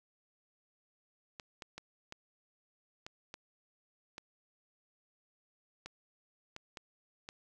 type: clicks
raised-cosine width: 0.2 ms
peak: -27 dBFS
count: 11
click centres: 1.398 / 1.622 / 1.78 / 2.124 / 3.065 / 3.341 / 4.181 / 5.86 / 6.564 / 6.772 / 7.289 s
effects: none